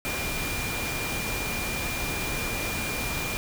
sine tone in noise, 2400 Hz, D7, 37 cents sharp, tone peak -33 dBFS, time 0.05-3.37 s, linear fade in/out 0 ms, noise pink, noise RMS -31 dBFS, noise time 0.05-3.37 s, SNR -5 dB, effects none

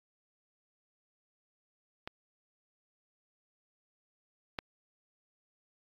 clicks, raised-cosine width 0.3 ms, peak -23 / -18 dBFS, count 2, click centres 2.075 / 4.588 s, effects AAC 32 kbps

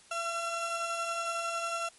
30% pulse tone pair together, 674 / 1358.9 Hz, E5 / F6, +38 / -48 cents, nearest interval octave, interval 1214 cents, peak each -33 / -31 dBFS, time 0.11-1.89 s, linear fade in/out 5 ms, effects white hiss -58 dBFS RMS until 1.98 s + MP3 48 kbps

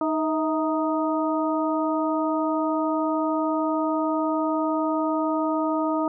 harmonic tone with a mistuned harmonic, 311.1 Hz, D#4, in tune, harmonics 1 / 2 / 3 / 4, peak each -24 / -27 / -29 / -30 dBFS, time 0.01-6.08 s, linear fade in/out 2 ms, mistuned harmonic 2, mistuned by +54 cents, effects none

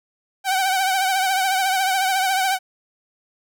sawtooth tone with vibrato, 762 Hz, G5, 49 cents flat, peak -14 dBFS, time 0.44-2.59 s, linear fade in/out 50 ms, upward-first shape triangle, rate 14 Hz, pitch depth 70 cents each way, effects none

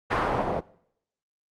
white noise with low-pass filter sweep, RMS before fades -26 dBFS, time 0.1-0.61 s, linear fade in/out 20 ms, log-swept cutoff 1300 to 560 Hz, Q 1.3, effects noise-tail reverb RT60 0.7 s tail -21 dB re dry + Opus 48 kbps

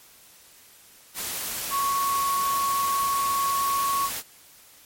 sine tone in noise, 1108.7 Hz, C#6, in tune, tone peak -22 dBFS, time 1.7-4.1 s, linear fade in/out 50 ms, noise white, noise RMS -31 dBFS, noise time 1.14-4.23 s, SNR +6 dB, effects white hiss -52 dBFS RMS until 4.85 s + MP3 64 kbps

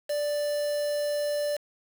triangle tone with quantisation, 587.3 Hz, D5, in tune, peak -24 dBFS, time 0.09-1.57 s, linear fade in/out 10 ms, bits 6, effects none

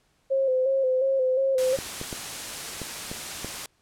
sine tone with vibrato, 526 Hz, C5, 9 cents sharp, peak -20 dBFS, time 0.3-1.77 s, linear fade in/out 20 ms, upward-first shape square, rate 2.8 Hz, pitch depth 39 cents each way
white noise, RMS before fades -34 dBFS, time 1.58-3.66 s, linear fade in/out 2 ms
clicks, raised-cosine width 2 ms, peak -20 dBFS, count 6, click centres 1.788 / 2.014 / 2.128 / 2.817 / 3.115 / 3.446 s
effects pink hiss -67 dBFS RMS until 3.81 s + low-pass 10000 Hz 12 dB/octave

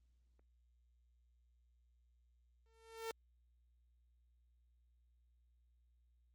sawtooth tone with exponential growth, 451.2 Hz, A4, 44 cents sharp, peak -35 dBFS, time 2.66-3.11 s, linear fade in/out 1 ms, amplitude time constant 97 ms, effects added 60 Hz sine -70 dBFS peak until 6.34 s + Opus 24 kbps

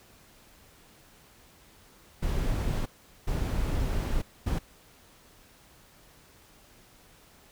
brown noise bursts at uneven times, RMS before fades -28 dBFS, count 3, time 2.22-2.86 / 3.27-4.22 / 4.46-4.59 s, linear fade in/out 10 ms, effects pink hiss -57 dBFS RMS until 7.51 s

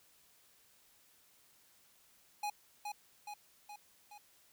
square tone with echo, 830.6 Hz, G#5, in tune, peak -36 dBFS, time 2.43-2.5 s, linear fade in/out 5 ms, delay 420 ms, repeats 4, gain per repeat -4 dB, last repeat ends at 4.18 s, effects white hiss -67 dBFS RMS until 4.52 s

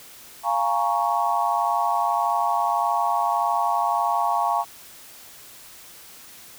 sine chord, Bb minor seventh, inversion second, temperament equal, 698.5 / 830.6 / 932.3 / 1108.7 Hz, F5 / Ab5 / Bb5 / Db6, 0 / 0 / 0 / 0 cents, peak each -25 dBFS, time 0.43-4.65 s, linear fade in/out 50 ms, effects white hiss -45 dBFS RMS until 6.58 s

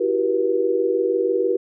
sine tone cluster, 332.9 / 379.2 / 399.1 / 480.1 Hz, E4 / F#4 / G4 / B4, +17 / +43 / +31 / -49 cents, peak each -26 / -21 / -26 / -21 dBFS, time 0-1.57 s, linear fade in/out 10 ms, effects none

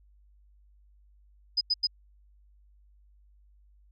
sine tone bursts, 4997 Hz, D#8, 7 cents sharp, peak -22 dBFS, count 3, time 1.57-1.871 s, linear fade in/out 10 ms, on 41 ms, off 89 ms, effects added 50 Hz sine -57 dBFS peak until 3.91 s

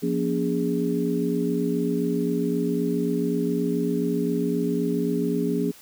sine tone cluster, 174.5 / 238.5 / 286 / 413.2 Hz, F3 / A#3 / D4 / G#4, -1 / +40 / -46 / -9 cents, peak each -27 dBFS, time 0.02-5.72 s, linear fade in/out 20 ms, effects white hiss -49 dBFS RMS until 5.81 s

